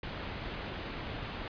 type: low-pass noise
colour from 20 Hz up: pink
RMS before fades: -40 dBFS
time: 0.03-1.48 s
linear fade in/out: 2 ms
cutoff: 3800 Hz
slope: 24 dB/octave
effects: resampled to 11025 Hz